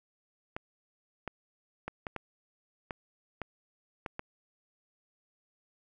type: clicks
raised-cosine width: 0.5 ms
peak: -21 dBFS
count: 9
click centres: 0.565 / 1.277 / 1.88 / 2.068 / 2.163 / 2.908 / 3.417 / 4.062 / 4.194 s
effects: none